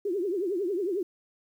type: tone with vibrato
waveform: sine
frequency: 374.9 Hz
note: F#4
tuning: 23 cents sharp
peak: -26 dBFS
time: 0.05-1.03 s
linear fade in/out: 5 ms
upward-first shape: triangle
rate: 11 Hz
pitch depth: 230 cents each way
effects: 10-bit